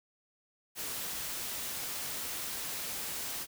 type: noise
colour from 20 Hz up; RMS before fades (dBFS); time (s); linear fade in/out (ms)
white; -38; 0.75-3.47; 50
effects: none